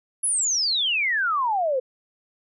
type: exponential sweep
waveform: sine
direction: down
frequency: 10980 to 493.9 Hz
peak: -20 dBFS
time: 0.23-1.8 s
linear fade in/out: 10 ms
effects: none